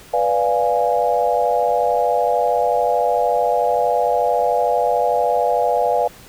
sine chord, B diminished seventh, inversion none, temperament equal, 493.9 / 587.3 / 698.5 / 830.6 Hz, B4 / D5 / F5 / Ab5, 0 / 0 / 0 / 0 cents, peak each -20 / -21 / -19 / -21 dBFS, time 0.13-6.08 s, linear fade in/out 10 ms, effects pink hiss -43 dBFS RMS until 6.28 s

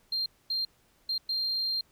sine tone bursts at uneven times, 4186 Hz, C8, in tune, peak -26 dBFS, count 4, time 0.12-0.26 / 0.5-0.65 / 1.09-1.18 / 1.29-1.81 s, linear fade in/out 5 ms, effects tanh soft clip ceiling -24 dBFS + pink hiss -66 dBFS RMS until 1.91 s

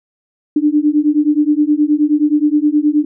sine beating tone pair, 293.7 / 303.2 Hz, D4 / D#4, 0 / -45 cents, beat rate 9.5 Hz, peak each -13 dBFS, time 0.56-3.05 s, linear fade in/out 5 ms, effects none

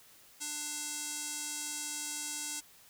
square tone with band-pass filter, 297 Hz, D4, 20 cents sharp, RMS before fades -39 dBFS, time 0.4-2.61 s, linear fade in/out 20 ms, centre 7800 Hz, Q 2.1, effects white hiss -59 dBFS RMS until 2.89 s

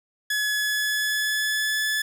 sawtooth tone with pitch glide, 1700 to 1725.7 Hz, G#6 to A6, +40 to -34 cents, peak -19 dBFS, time 0.3-2.02 s, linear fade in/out 5 ms, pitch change +26 cents, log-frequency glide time 0.54-1.81 s, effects none

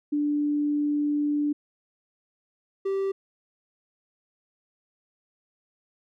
sine / triangle tone pair in turn, 293.7 / 389.6 Hz, D4 / G4, 0 / -11 cents, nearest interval perfect fourth, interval 489 cents, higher second, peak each -22 dBFS, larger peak neither, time 0.12-1.53 / 2.85-3.12 s, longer first, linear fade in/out 10 ms, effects none

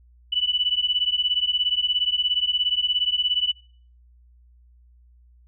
sine beating tone pair, 2960 / 2977 Hz, F#7 / F#7, 0 / +10 cents, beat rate 17 Hz, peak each -23 dBFS, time 0.32-3.52 s, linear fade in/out 10 ms, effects noise-tail reverb RT60 0.5 s tail -24 dB re dry + added 60 Hz sine -51 dBFS peak until 5.47 s

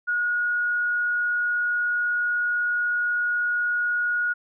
sine tone with frequency modulation, 1446 Hz, F#6, 40 cents flat, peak -21 dBFS, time 0.07-4.34 s, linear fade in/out 20 ms, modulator 56.2 Hz, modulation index 0.22, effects none

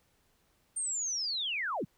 sine linear sweep, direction down, 8870 to 104.1 Hz, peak -31 dBFS, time 0.76-1.85 s, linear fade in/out 10 ms, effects pink hiss -71 dBFS RMS until 1.97 s

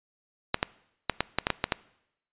clicks, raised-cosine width 0.3 ms, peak -7 dBFS, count 9, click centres 0.544 / 0.629 / 1.097 / 1.206 / 1.386 / 1.469 / 1.503 / 1.641 / 1.722 s, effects noise-tail reverb RT60 0.8 s tail -21 dB re dry + resampled to 8000 Hz

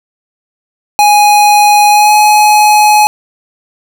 square tone with pitch glide, 830.6 to 843.2 Hz, G#5 to G#5, 0 to +26 cents, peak -4 dBFS, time 0.99-3.07 s, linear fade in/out 0 ms, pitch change +26 cents, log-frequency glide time 1.89-2.12 s, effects none

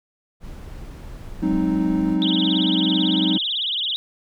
brown noise, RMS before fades -35 dBFS, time 0.4-2.18 s, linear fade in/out 50 ms
triangle chord, Ab dominant seventh, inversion third, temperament equal, 185 / 207.7 / 261.6 / 311.1 Hz, Gb3 / Ab3 / C4 / Eb4, 0 / 0 / 0 / 0 cents, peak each -21 / -25 / -23 / -19 dBFS, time 1.42-3.38 s, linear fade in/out 10 ms
sine tone with vibrato, 3359 Hz, G#7, 19 cents sharp, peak -21 dBFS, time 2.22-3.96 s, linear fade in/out 0 ms, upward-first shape triangle, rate 18 Hz, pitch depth 270 cents each way
effects none

